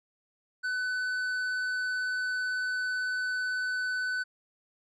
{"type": "tone with tanh clipping", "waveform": "sine", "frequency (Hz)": 1503, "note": "F#6", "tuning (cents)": 27, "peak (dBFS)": -30, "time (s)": [0.63, 4.24], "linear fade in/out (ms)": 20, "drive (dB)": 8, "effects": []}